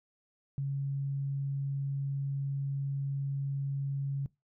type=tone; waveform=sine; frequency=138.59 Hz; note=C#3; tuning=in tune; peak=-30 dBFS; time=0.58-4.26 s; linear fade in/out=0 ms; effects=noise-tail reverb RT60 0.2 s tail -21 dB re dry